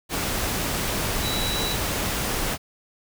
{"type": "tone in noise", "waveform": "sine", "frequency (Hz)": 3924, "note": "B7", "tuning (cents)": -12, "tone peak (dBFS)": -28, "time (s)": [1.21, 1.77], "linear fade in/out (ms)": 50, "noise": "pink", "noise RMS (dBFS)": -26, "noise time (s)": [0.09, 2.58], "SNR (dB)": -5, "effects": []}